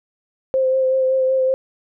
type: tone with vibrato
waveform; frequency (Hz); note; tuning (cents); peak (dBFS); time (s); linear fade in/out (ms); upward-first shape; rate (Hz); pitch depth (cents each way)
sine; 523.3; C5; 0; -14; 0.54-1.54; 0; sine; 5.3; 18
effects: none